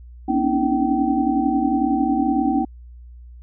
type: tone cluster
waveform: sine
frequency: 240.3 / 276.7 / 287.6 / 318.9 / 770 Hz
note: B3 / C#4 / D4 / D#4 / G5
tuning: -47 / -3 / -36 / +43 / -31 cents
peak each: -23 dBFS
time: 0.28-2.65 s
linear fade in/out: 10 ms
effects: added 60 Hz sine -38 dBFS peak until 3.42 s